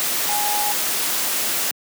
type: tone in noise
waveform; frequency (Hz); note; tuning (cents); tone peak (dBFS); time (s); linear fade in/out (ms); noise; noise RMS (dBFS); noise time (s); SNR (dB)
sine; 830.6; G#5; 0; -23; 0.29-0.72; 0; white; -22; 0-1.71; -4
effects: high-pass 200 Hz 12 dB/octave